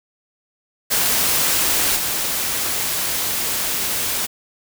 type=noise with level steps; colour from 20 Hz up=white; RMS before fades=-18 / -22 dBFS; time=0.9-4.27 s; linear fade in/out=20 ms; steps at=1.96 s; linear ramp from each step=5 ms; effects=none